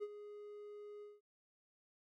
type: tone with ADSR envelope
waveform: triangle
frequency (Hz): 415.3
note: G#4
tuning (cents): 0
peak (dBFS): -36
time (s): 0-1.21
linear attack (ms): 29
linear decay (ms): 44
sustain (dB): -11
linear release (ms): 190
effects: none